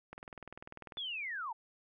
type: click train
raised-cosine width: 0.5 ms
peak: -31 dBFS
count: 18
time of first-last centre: 0.13-0.972 s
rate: 20.2 Hz
type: linear sweep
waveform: sine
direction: down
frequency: 3520 to 830.6 Hz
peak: -37 dBFS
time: 0.97-1.53 s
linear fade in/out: 10 ms
effects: none